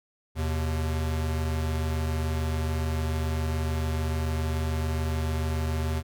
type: tone pair together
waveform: square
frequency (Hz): 79.3 / 126.24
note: D#2 / B2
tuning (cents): +33 / +38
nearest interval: minor sixth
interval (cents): 805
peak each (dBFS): -27 / -34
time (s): 0.35-6.03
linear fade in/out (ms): 50
effects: none